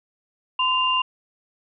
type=tone pair together; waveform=sine; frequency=1025.6 / 2794 Hz; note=C6 / F7; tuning=-35 / 0 cents; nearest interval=octave + perfect fourth; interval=1735 cents; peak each=-21 dBFS; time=0.59-1.02 s; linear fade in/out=5 ms; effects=none